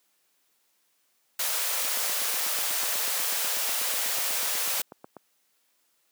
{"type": "high-pass noise", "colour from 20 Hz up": "white", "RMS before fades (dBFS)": -28, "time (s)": [1.39, 4.82], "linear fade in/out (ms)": 5, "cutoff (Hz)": 450, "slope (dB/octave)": 96}
{"type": "click train", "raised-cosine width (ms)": 1, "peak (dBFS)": -27, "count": 28, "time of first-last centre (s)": [1.85, 5.167], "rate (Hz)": 8.14}
{"effects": ["white hiss -70 dBFS RMS until 6.11 s", "high-pass 200 Hz 12 dB/octave"]}